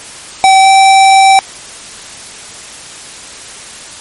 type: tone with pitch glide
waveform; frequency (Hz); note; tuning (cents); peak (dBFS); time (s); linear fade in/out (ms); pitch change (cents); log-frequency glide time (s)
square; 769 to 775.2; G5 to G5; -33 to -20; -3; 0.44-1.39; 0; +13; 0.6-0.68
effects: white hiss -29 dBFS RMS until 4 s + MP3 48 kbps